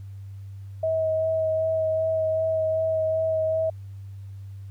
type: tone with vibrato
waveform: sine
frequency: 639 Hz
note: D#5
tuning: 46 cents sharp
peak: -21 dBFS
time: 0.83-3.7 s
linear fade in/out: 5 ms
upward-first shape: sine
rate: 2.6 Hz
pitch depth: 13 cents each way
effects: added 98 Hz sine -36 dBFS peak until 4.7 s + pink hiss -64 dBFS RMS until 4.7 s